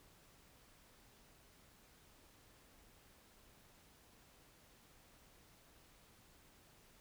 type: silence
effects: pink hiss -66 dBFS RMS until 7 s